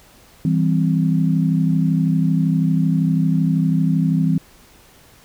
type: chord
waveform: sine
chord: C major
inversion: first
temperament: just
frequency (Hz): 163.52 / 196.22 / 261.6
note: E3 / G3 / C4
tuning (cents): -14 / +2 / 0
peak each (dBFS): -16 / -21 / -21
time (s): 0.45-4.38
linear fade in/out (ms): 2
effects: pink hiss -49 dBFS RMS until 5.24 s